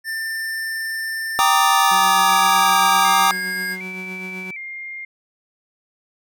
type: tone with pitch glide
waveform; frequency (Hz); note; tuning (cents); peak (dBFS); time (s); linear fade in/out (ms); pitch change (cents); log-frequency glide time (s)
square; 1789 to 1631.1; A6 to G#6; +28 to -32; -24; 0.04-3.77; 50; -160; 1.49-2.8
type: chord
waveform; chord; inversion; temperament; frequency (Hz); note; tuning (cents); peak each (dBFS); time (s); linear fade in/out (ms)
square; Eb major seventh; first; equal; 784 / 932.3 / 1174.7 / 1244.5; G5 / Bb5 / D6 / Eb6; 0 / 0 / 0 / 0; -20; 1.39-3.31; 0
type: tone with tremolo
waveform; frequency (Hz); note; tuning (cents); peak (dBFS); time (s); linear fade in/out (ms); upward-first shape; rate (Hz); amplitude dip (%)
30% pulse; 185.8; F#3; +7; -28; 1.91-4.51; 5; triangle; 7.8; 45
type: tone with vibrato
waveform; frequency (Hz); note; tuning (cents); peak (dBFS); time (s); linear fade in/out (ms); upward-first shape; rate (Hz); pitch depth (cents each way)
sine; 2217; C#7; 0; -29; 2.29-5.05; 5; square; 0.66; 80
effects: none